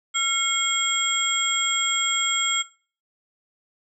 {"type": "tone cluster", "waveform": "sine", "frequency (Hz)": [1365, 2175, 3268, 7580], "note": ["F6", "C#7", "G#7", "A#8"], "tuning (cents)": [-40, -33, -29, 28], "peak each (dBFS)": [-27, -27, -25, -25], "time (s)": [0.14, 2.63], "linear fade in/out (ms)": 20, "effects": ["noise-tail reverb RT60 0.4 s tail -19 dB re dry"]}